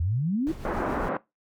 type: exponential sweep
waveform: sine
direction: up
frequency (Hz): 77.78 to 339.7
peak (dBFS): -23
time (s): 0-0.52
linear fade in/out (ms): 5
type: noise with tremolo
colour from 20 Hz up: brown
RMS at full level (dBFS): -34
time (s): 0.47-1.09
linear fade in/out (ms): 0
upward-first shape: sine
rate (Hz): 7.3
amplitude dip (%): 45
type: band-pass noise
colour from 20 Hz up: pink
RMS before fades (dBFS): -29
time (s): 0.65-1.17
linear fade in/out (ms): 2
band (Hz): 200 to 1500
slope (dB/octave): 24
effects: noise-tail reverb RT60 0.2 s tail -20 dB re dry